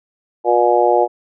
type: harmonic tone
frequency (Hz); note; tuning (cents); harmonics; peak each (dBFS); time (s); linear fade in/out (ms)
120; B2; -49; 3 / 4 / 5 / 6 / 7; -17 / -17 / -17 / -17 / -17; 0.44-1.08; 50
effects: none